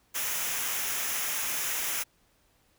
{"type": "noise with comb filter", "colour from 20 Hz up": "white", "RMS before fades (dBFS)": -31, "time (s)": [0.14, 2.04], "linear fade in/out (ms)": 20, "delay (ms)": 0.23, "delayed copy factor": -0.55, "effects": ["pink hiss -67 dBFS RMS until 2.78 s"]}